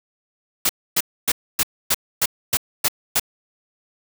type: noise bursts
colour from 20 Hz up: white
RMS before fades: -18 dBFS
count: 9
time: 0.65-3.197 s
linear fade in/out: 5 ms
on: 43 ms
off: 270 ms
effects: none